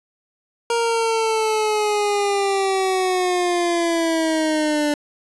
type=linear sweep; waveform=25% pulse; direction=down; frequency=468.8 to 293.1 Hz; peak=-14 dBFS; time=0.7-4.94 s; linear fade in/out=2 ms; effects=resampled to 24000 Hz + 7-bit